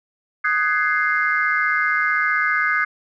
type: chord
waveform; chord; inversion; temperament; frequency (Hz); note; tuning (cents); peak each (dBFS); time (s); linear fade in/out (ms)
sine; Ab dominant seventh; second; equal with one note detuned; 1244.5 / 1505.8 / 1661.2 / 2093; Eb6 / Gb6 / Ab6 / C7; 0 / +30 / 0 / 0; -22; 0.44-2.85; 10
effects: tanh soft clip ceiling -6 dBFS